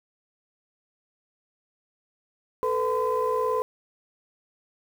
sine tone cluster, 439.6 / 498.3 / 1019 Hz, A4 / B4 / C6, -2 / +15 / -46 cents, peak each -26 dBFS, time 2.63-3.62 s, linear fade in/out 0 ms, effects tanh soft clip ceiling -15 dBFS + 8-bit

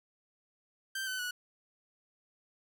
sawtooth tone with pitch steps, 1564 / 1516 / 1469.4 Hz, G6 / F#6 / F#6, -4 / +42 / -12 cents, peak -31 dBFS, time 0.95-1.31 s, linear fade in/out 5 ms, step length 120 ms, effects none

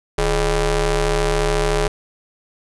sawtooth ring-modulated tone, 191.1 Hz, G3, 44 cents flat, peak -9 dBFS, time 0.18-1.88 s, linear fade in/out 5 ms, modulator 228 Hz, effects resampled to 24000 Hz + 8-bit

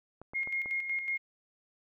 clicks, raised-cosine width 1 ms, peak -32 dBFS, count 4, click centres 0.216 / 0.335 / 0.474 / 0.659 s
sine tone with tremolo, 2143 Hz, C7, 41 cents sharp, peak -29 dBFS, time 0.34-1.18 s, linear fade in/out 20 ms, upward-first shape square, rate 5.4 Hz, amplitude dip 50%
effects none

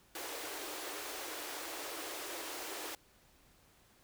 pink high-pass noise, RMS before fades -43 dBFS, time 0.15-2.95 s, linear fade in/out 2 ms, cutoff 290 Hz, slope 96 dB/octave, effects pink hiss -66 dBFS RMS until 4.03 s

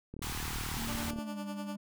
click train, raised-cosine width 3 ms, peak -30 dBFS, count 41, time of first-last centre 0.14-1.187 s, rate 38.2 Hz
pink band-stop noise, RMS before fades -38 dBFS, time 0.22-1.11 s, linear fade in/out 5 ms, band 170 to 730 Hz, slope 96 dB/octave
triangle tone with pitch glide, 228.8 to 202.7 Hz, A#3 to G#3, -32 to -42 cents, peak -36 dBFS, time 0.77-1.77 s, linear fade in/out 10 ms, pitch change -210 cents, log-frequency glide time 1.13-1.4 s
15% pulse tone with tremolo, 293.6 Hz, D4, in tune, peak -33 dBFS, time 0.88-1.76 s, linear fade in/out 5 ms, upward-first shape sine, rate 10 Hz, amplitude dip 70%
effects none

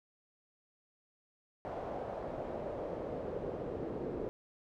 brown noise with band-pass filter sweep, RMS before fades -40 dBFS, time 1.65-4.29 s, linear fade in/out 0 ms, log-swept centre 680 to 420 Hz, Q 2.6, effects none

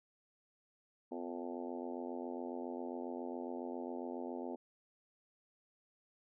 harmonic tone with a mistuned harmonic, 87.31 Hz, F2, in tune, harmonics 3 / 4 / 5 / 6 / 7 / 8 / 9 / 10, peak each -44 / -46 / -48 / -50 / -51 / -52 / -53 / -54 dBFS, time 1.11-4.56 s, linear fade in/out 10 ms, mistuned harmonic 3, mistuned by -56 cents, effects none

